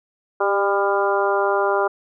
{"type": "harmonic tone with a mistuned harmonic", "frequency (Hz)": 199.9, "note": "G3", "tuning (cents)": 34, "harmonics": [2, 3, 4, 5, 6, 7], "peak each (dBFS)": [-21, -23, -24, -25, -26, -26], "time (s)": [0.4, 1.88], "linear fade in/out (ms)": 10, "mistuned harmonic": 2, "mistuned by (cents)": -16, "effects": []}